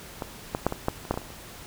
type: clicks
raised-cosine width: 1 ms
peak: -16 / -12 / -7 / -15 / -9 / -26 / -9 / -18 / -15 / -29 / -29 dBFS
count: 11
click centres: 0.222 / 0.549 / 0.666 / 0.724 / 0.884 / 1.052 / 1.11 / 1.141 / 1.175 / 1.217 / 1.304 s
effects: pink hiss -44 dBFS RMS until 1.66 s